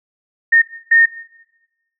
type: tone bursts at uneven times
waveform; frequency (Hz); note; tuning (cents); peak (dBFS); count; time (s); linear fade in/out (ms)
sine; 1835; A#6; -28; -7; 2; 0.52-0.62 / 0.91-1.06; 10
effects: noise-tail reverb RT60 1.0 s tail -17 dB re dry